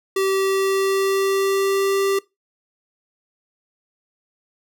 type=tone with pitch glide; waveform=square; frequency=386.2 to 392.5 Hz; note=G4 to G4; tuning=-26 to +2 cents; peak=-18 dBFS; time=0.16-2.19 s; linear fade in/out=5 ms; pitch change=+28 cents; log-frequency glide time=0.3-2.02 s; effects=noise-tail reverb RT60 0.2 s tail -21 dB re dry